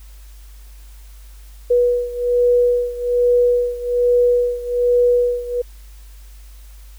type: beating tone pair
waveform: sine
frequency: 486.7 / 487.9 Hz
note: B4 / B4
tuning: -25 / -21 cents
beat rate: 1.2 Hz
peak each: -15 / -18 dBFS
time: 1.7-5.62 s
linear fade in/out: 10 ms
effects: added 50 Hz sine -37 dBFS peak until 6.98 s + white hiss -51 dBFS RMS until 6.98 s